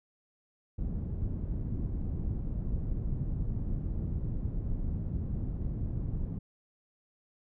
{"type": "low-pass noise", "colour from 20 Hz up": "pink", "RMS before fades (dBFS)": -33, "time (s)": [0.78, 6.39], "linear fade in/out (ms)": 10, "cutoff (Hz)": 170, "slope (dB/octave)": 12, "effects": []}